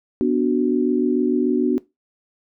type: chord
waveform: sine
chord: B minor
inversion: none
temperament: equal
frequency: 246.9 / 293.7 / 370 Hz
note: B3 / D4 / F#4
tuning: 0 / 0 / 0 cents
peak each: -20 dBFS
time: 0.21-1.78 s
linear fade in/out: 0 ms
effects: noise-tail reverb RT60 0.2 s tail -19 dB re dry